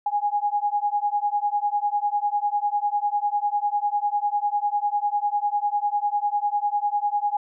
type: beating tone pair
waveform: sine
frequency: 820 / 830 Hz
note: G#5 / G#5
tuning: -22 / -1 cents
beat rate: 10 Hz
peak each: -24 dBFS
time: 0.06-7.37 s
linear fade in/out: 5 ms
effects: none

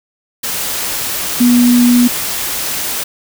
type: tone in noise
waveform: sine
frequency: 243.2 Hz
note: B3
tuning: 26 cents flat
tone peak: -6 dBFS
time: 1.4-2.08 s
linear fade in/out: 10 ms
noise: white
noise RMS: -19 dBFS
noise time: 0.43-3.04 s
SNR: +10 dB
effects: none

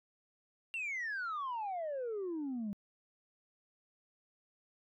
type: exponential sweep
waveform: sine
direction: down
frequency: 2778 to 196 Hz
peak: -34 dBFS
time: 0.74-2.73 s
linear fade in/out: 0 ms
effects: tanh soft clip ceiling -34 dBFS

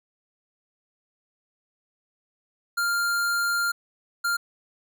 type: tone bursts at uneven times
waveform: square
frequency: 1398 Hz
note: F6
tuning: 1 cent sharp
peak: -23 dBFS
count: 2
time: 2.77-3.72 / 4.24-4.37 s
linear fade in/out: 10 ms
effects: none

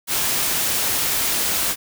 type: noise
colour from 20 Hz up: white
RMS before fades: -21 dBFS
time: 0.07-1.76 s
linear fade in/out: 50 ms
effects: none

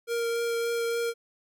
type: tone with vibrato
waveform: square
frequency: 466.2 Hz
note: A#4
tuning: in tune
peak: -27 dBFS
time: 0.07-1.14 s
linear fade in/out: 50 ms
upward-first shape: triangle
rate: 3.5 Hz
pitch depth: 11 cents each way
effects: none

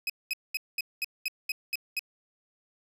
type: tone bursts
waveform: 30% pulse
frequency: 2536 Hz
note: D#7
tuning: 32 cents sharp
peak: -25 dBFS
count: 9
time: 0.07-1.993 s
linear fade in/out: 2 ms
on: 27 ms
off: 210 ms
effects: none

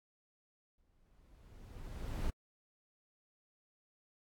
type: noise with exponential growth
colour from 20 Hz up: brown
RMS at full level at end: -35 dBFS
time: 0.78-2.3 s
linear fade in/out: 2 ms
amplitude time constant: 330 ms
effects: AAC 64 kbps

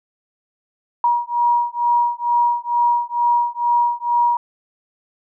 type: beating tone pair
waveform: sine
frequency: 954 / 956.2 Hz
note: A#5 / A#5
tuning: +40 / +44 cents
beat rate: 2.2 Hz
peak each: -18 dBFS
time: 1.04-4.37 s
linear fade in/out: 2 ms
effects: none

